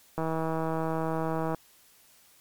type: click train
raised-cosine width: 1 ms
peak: -17 dBFS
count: 221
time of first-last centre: 0.18-1.546 s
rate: 161 Hz
effects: white hiss -59 dBFS RMS until 2.4 s + MP3 96 kbps